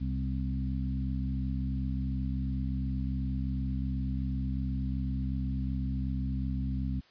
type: harmonic tone with a mistuned harmonic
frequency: 65.41 Hz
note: C2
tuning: in tune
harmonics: 1 / 2 / 3 / 4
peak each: -32 / -35 / -37 / -38 dBFS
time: 0-7.01 s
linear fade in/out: 20 ms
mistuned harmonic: 3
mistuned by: +23 cents
effects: white hiss -61 dBFS RMS until 7.1 s + resampled to 11025 Hz